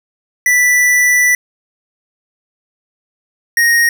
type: tone pair in turn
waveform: square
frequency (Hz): 1974 / 1868.3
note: B6 / A#6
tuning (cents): -1 / +3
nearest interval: minor second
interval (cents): 96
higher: first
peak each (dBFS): -9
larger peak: neither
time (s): 0.46-1.35 / 3.57-3.89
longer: first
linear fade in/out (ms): 2
effects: none